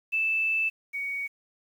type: tone pair in turn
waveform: sine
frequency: 2637 / 2241 Hz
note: E7 / C#7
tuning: 0 / +18 cents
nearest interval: minor third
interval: 282 cents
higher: first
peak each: -23 / -29 dBFS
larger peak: first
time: 0.12-0.7 / 0.93-1.28 s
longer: first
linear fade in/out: 20 ms
effects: 9-bit